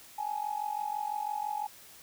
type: tone with amplitude modulation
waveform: sine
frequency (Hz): 840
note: G#5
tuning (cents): +19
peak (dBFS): -27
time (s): 0.18-1.67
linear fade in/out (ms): 10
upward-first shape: sine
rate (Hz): 46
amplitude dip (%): 85
effects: tanh soft clip ceiling -23 dBFS + white hiss -53 dBFS RMS until 2.02 s